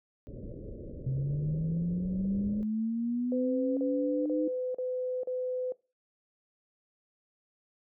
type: low-pass noise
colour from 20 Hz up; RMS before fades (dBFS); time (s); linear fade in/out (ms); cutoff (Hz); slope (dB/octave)
pink; -42; 0.27-2.63; 0; 580; 96
type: linear sweep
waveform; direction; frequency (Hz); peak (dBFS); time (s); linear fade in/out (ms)
sine; up; 129.5 to 311.1; -28; 1.06-4.48; 5
type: tone bursts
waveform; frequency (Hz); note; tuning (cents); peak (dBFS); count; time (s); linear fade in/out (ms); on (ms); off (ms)
sine; 506; B4; +42; -30; 5; 3.32-5.722; 2; 450; 38
effects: noise-tail reverb RT60 0.3 s tail -21 dB re dry